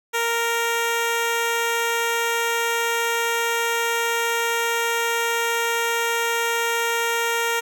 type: tone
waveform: 10% pulse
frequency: 464.8 Hz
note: A#4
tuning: 5 cents flat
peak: -12 dBFS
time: 0.13-7.61 s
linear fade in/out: 20 ms
effects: none